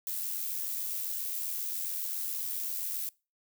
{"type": "noise with amplitude modulation", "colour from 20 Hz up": "violet", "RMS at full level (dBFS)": -33, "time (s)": [0.07, 3.09], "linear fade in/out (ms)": 0, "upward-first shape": "sine", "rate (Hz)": 87.4, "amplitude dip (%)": 40, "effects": ["noise-tail reverb RT60 0.3 s tail -24 dB re dry"]}